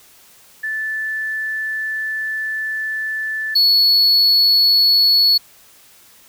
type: tone pair in turn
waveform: sine / triangle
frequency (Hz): 1752 / 4396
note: A6 / C#8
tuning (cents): -8 / -15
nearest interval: octave + major third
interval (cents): 1593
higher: second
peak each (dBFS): -20 / -9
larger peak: second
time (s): 0.63-3.55 / 3.55-5.38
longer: first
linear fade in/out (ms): 10
effects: white hiss -48 dBFS RMS until 6.28 s